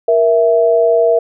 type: tone pair together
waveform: sine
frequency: 470.5 / 659.3 Hz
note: A#4 / E5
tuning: +16 / 0 cents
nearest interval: tritone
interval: 584 cents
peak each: -11 dBFS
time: 0.08-1.19 s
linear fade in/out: 5 ms
effects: none